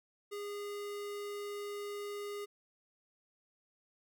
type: tone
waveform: square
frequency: 409.3 Hz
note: G#4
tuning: 25 cents flat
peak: -40 dBFS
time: 0.31-2.46 s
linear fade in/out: 20 ms
effects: none